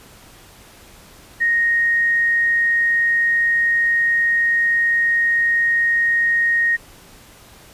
sine tone, 1864.7 Hz, A#6, in tune, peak -14 dBFS, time 1.4-6.77 s, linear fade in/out 20 ms, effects pink hiss -45 dBFS RMS until 7.73 s + resampled to 32000 Hz

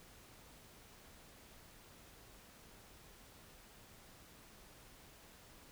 silence, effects pink hiss -60 dBFS RMS until 5.71 s

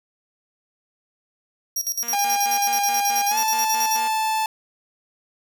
sawtooth tone with tremolo, 5660 Hz, F8, 22 cents sharp, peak -19 dBFS, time 1.76-4 s, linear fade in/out 5 ms, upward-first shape square, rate 9.3 Hz, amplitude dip 80%
5% pulse tone bursts, 236.2 Hz, A#3, 23 cents sharp, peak -24 dBFS, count 10, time 2.03-4.076 s, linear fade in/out 0 ms, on 120 ms, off 94 ms
45% pulse tone with pitch glide, 808 to 876.1 Hz, G#5 to A5, -48 to -8 cents, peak -20 dBFS, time 2.13-4.46 s, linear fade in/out 2 ms, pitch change +140 cents, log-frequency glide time 3.28-3.38 s
effects none

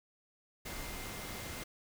sine tone in noise, 2093 Hz, C7, in tune, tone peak -52 dBFS, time 0.65-1.64 s, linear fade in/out 10 ms, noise pink, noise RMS -43 dBFS, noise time 0.65-1.64 s, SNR -12 dB, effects none

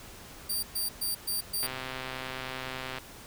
5% pulse tone bursts, 4696 Hz, D8, 1 cent flat, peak -22 dBFS, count 5, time 0.49-1.67 s, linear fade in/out 10 ms, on 140 ms, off 120 ms
click train, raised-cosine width 0.3 ms, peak -20 dBFS, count 177, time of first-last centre 1.63-2.984 s, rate 130 Hz
effects pink hiss -48 dBFS RMS until 3.26 s

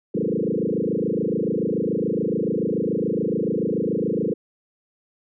sine tone with frequency modulation, 326.5 Hz, E4, 17 cents flat, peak -20 dBFS, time 0.14-4.34 s, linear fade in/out 10 ms, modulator 27 Hz, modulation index 6.1, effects none

